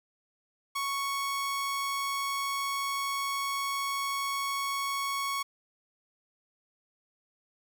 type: tone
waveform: sawtooth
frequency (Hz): 1108.7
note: C#6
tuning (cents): 0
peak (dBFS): -26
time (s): 0.75-5.43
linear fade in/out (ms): 10
effects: none